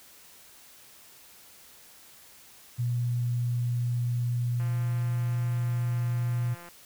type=tone; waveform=sine; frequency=121 Hz; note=B2; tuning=35 cents flat; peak=-25 dBFS; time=2.78-6.55 s; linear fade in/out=20 ms
type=click train; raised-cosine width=0.5 ms; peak=-32 dBFS; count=362; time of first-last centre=4.6-6.687 s; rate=173 Hz
effects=white hiss -53 dBFS RMS until 6.85 s